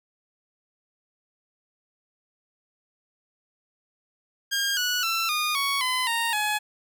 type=tone with pitch steps; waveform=15% pulse; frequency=1613 / 1470.6 / 1340.8 / 1222.4 / 1114.5 / 1016.1 / 926.4 / 844.6 Hz; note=G6 / F#6 / E6 / D#6 / C#6 / B5 / A#5 / G#5; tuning=+49 / -11 / +29 / -31 / +9 / +49 / -11 / +29 cents; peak=-17 dBFS; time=4.51-6.59 s; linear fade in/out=20 ms; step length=260 ms; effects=none